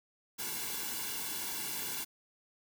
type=noise with comb filter; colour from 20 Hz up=white; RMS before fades=-38 dBFS; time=0.38-2.05 s; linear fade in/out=20 ms; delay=1.6 ms; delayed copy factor=-0.85; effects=none